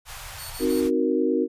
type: band-stop noise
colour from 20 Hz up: pink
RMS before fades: -38 dBFS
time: 0.05-0.91 s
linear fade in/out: 50 ms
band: 110 to 670 Hz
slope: 24 dB/octave
type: tone bursts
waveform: 5% pulse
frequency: 4435 Hz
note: C#8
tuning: in tune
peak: -29 dBFS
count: 3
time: 0.38-0.814 s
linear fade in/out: 20 ms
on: 130 ms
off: 22 ms
type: chord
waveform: sine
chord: C half-diminished seventh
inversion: none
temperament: equal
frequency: 261.6 / 311.1 / 370 / 466.2 Hz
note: C4 / Eb4 / Gb4 / Bb4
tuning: 0 / 0 / 0 / 0 cents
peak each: -25 dBFS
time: 0.59-1.48 s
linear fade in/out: 50 ms
effects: resampled to 32000 Hz